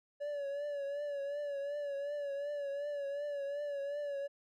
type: tone with vibrato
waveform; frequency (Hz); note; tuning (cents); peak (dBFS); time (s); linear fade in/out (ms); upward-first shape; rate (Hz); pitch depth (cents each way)
triangle; 571; D5; -49; -34; 0.2-4.28; 20; triangle; 2.7; 58
effects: none